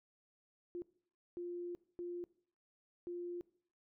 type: tone bursts at uneven times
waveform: sine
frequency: 350.2 Hz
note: F4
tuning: 5 cents sharp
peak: -40 dBFS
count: 4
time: 0.75-0.82 / 1.37-1.75 / 1.99-2.24 / 3.07-3.41 s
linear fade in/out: 0 ms
effects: noise-tail reverb RT60 0.6 s tail -21 dB re dry